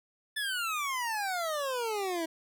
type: exponential sweep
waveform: 25% pulse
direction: down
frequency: 1760 to 318.4 Hz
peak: -27 dBFS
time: 0.36-2.26 s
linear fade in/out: 10 ms
effects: none